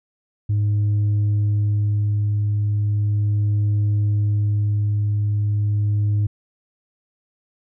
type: tone with tremolo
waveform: sine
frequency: 103.83 Hz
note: G#2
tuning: in tune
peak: -13 dBFS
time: 0.49-6.27 s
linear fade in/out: 10 ms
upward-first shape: sine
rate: 0.37 Hz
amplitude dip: 25%
effects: tanh soft clip ceiling -15 dBFS